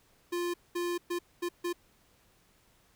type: tone bursts at uneven times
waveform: square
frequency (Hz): 349.2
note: F4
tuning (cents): 0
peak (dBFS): -31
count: 5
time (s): 0.32-0.54 / 0.75-0.98 / 1.1-1.19 / 1.42-1.49 / 1.64-1.73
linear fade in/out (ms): 10
effects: pink hiss -66 dBFS RMS until 2.95 s